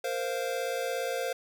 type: chord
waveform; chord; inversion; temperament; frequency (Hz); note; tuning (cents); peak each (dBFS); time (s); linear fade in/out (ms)
square; Bb suspended second; none; equal with one note detuned; 466.2 / 523.3 / 694; Bb4 / C5 / F5; 0 / 0 / -11; -36 / -33 / -37; 0.04-1.33; 5
effects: none